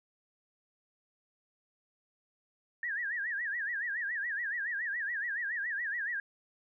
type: tone with vibrato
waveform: sine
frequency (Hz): 1762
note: A6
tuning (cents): +2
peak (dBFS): -32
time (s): 2.83-6.2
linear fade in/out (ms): 2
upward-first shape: sine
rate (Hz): 7.1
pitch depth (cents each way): 180
effects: none